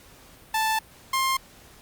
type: tone pair in turn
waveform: sawtooth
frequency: 880 / 1059.5 Hz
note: A5 / C6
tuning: 0 / +21 cents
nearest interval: minor third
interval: 321 cents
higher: second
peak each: -18 dBFS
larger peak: neither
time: 0.54-0.79 / 1.13-1.37 s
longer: first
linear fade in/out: 5 ms
effects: pink hiss -51 dBFS RMS until 1.81 s + Opus 48 kbps